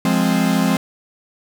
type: chord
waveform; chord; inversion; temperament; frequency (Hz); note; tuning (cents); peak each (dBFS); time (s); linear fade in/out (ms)
45% pulse; F minor; none; equal; 174.61 / 207.7 / 261.6; F3 / Ab3 / C4; 0 / 0 / 0; -19; 0.05-0.77; 2
effects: none